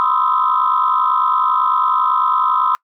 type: tone cluster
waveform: sine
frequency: 1002 / 1052 / 1243 / 1311 Hz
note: B5 / C6 / D#6 / E6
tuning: +25 / +9 / -2 / -10 cents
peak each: -18 dBFS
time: 0-2.75 s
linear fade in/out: 0 ms
effects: noise-tail reverb RT60 0.1 s tail -24 dB re dry + tanh soft clip ceiling -4 dBFS